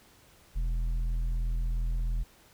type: tone with tanh clipping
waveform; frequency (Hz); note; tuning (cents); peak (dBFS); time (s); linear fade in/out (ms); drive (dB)
triangle; 41.5; E1; +12; -28; 0.55-2.24; 20; 11
effects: pink hiss -59 dBFS RMS until 2.53 s